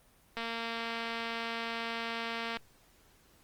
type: click train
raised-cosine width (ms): 0.3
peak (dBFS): -21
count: 507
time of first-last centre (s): 0.37-2.57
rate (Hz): 230
effects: pink hiss -64 dBFS RMS until 3.43 s + Opus 32 kbps